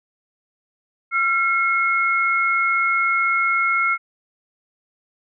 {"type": "tone pair together", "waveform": "sine", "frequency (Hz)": [1366, 2168], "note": ["F6", "C#7"], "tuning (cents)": [-39, -39], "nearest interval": "minor sixth", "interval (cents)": 800, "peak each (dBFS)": -19, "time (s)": [1.11, 3.98], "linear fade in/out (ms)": 50, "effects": []}